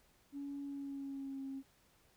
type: tone with pitch glide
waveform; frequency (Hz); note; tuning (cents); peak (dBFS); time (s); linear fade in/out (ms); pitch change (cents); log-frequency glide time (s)
sine; 281.6 to 270.1; C#4 to C#4; +27 to -45; -40; 0.32-1.63; 50; -72; 0.64-1.43
effects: tanh soft clip ceiling -36 dBFS + pink hiss -70 dBFS RMS until 2.16 s